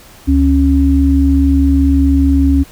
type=tone pair together; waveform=sine; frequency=71.87 / 274.5 Hz; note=D2 / C#4; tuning=-37 / -17 cents; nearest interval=octave + major seventh; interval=2320 cents; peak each=-10 dBFS; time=0.27-2.64 s; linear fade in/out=20 ms; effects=pink hiss -40 dBFS RMS until 2.71 s